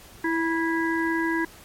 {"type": "harmonic tone with a mistuned harmonic", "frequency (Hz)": 329.6, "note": "E4", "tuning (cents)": 0, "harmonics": [1, 3, 5, 6], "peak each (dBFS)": [-24, -30, -28, -33], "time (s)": [0.24, 1.45], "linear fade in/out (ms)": 5, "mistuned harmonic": 3, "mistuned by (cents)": -27, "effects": ["pink hiss -48 dBFS RMS until 1.64 s", "MP3 64 kbps"]}